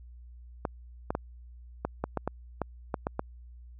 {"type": "clicks", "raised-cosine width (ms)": 1, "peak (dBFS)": -15, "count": 11, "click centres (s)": [0.652, 1.105, 1.151, 1.85, 2.04, 2.173, 2.276, 2.617, 2.942, 3.069, 3.194], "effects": ["added 60 Hz sine -46 dBFS peak until 3.79 s"]}